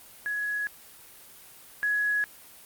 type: tone pair in turn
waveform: sine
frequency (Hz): 1678 / 1678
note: G#6 / G#6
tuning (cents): +17 / +17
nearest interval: unison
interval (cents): 0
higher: neither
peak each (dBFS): -27 / -23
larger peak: second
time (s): 0.26-0.67 / 1.83-2.24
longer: neither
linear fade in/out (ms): 0
effects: white hiss -50 dBFS RMS until 2.65 s + Opus 32 kbps